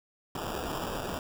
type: noise with sample-and-hold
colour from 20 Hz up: white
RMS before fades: -35 dBFS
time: 0.35-1.19 s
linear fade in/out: 2 ms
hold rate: 2100 Hz
effects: none